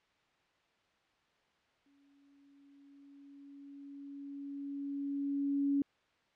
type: tone with exponential growth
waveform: sine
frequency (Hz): 280.8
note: C#4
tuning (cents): +22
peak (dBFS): -27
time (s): 1.86-5.82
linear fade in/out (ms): 2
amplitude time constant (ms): 860
effects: white hiss -72 dBFS RMS until 6.35 s + low-pass 3000 Hz 12 dB/octave